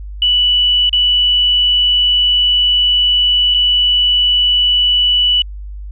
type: tone with dropouts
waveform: sine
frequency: 2960 Hz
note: F#7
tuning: in tune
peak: -9 dBFS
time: 0.22-5.42 s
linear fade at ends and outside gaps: 2 ms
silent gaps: 0.894-0.929 / 3.541-3.545 s
effects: added 50 Hz sine -25 dBFS peak until 5.91 s